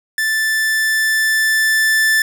45% pulse tone with level ramp, 1760 Hz, A6, in tune, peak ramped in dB -15 to -11 dBFS, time 0.18-2.22 s, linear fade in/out 2 ms, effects none

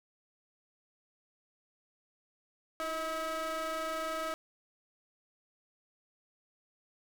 40% pulse ring-modulated tone, 324.7 Hz, E4, 26 cents flat, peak -30 dBFS, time 2.8-4.34 s, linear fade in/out 0 ms, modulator 961 Hz, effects none

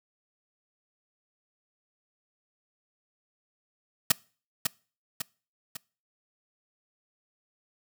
white noise with echo, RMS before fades -19 dBFS, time 4.1-4.12 s, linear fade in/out 5 ms, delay 550 ms, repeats 3, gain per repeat -6 dB, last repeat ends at 5.77 s, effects noise-tail reverb RT60 0.4 s tail -25 dB re dry

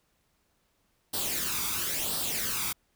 white noise with flanger, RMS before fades -31 dBFS, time 1.13-2.73 s, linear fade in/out 10 ms, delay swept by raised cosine 0.22 to 0.86 ms, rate 0.97 Hz, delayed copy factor +0.65, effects pink hiss -72 dBFS RMS until 2.95 s

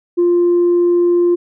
sine tone, 349.2 Hz, F4, in tune, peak -8 dBFS, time 0.17-1.36 s, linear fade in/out 20 ms, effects tanh soft clip ceiling -7 dBFS

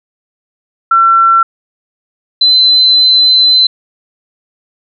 sine tone pair in turn, 1350 / 4048 Hz, E6 / B7, +41 / +42 cents, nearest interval octave + perfect fifth, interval 1901 cents, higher second, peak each -4 dBFS, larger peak neither, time 0.91-1.43 / 2.41-3.67 s, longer second, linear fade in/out 5 ms, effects none

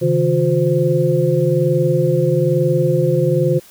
sine tone cluster, 136.8 / 157.9 / 357.9 / 518 Hz, C#3 / D#3 / F4 / C5, -23 / +26 / +42 / -17 cents, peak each -18 dBFS, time 0.01-3.6 s, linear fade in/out 20 ms, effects white hiss -45 dBFS RMS until 3.7 s

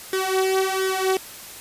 sawtooth tone with flanger, 380 Hz, F#4, 46 cents sharp, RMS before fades -22 dBFS, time 0.13-1.17 s, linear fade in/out 2 ms, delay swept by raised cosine 0.57 to 3.07 ms, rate 1.4 Hz, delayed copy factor +0.8, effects white hiss -39 dBFS RMS until 1.6 s + resampled to 32000 Hz

